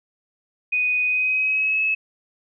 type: tone with pitch glide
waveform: sine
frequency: 2489 to 2586 Hz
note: D#7 to E7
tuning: 0 to -34 cents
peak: -18 dBFS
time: 0.72-1.95 s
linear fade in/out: 10 ms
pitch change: +66 cents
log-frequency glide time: 1.05-1.82 s
effects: none